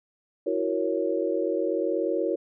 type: chord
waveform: sine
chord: F# dominant seventh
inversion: third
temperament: equal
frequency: 329.6 / 370 / 466.2 / 554.4 Hz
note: E4 / F#4 / A#4 / C#5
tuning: 0 / 0 / 0 / 0 cents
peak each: -29 dBFS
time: 0.46-2.36 s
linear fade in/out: 10 ms
effects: none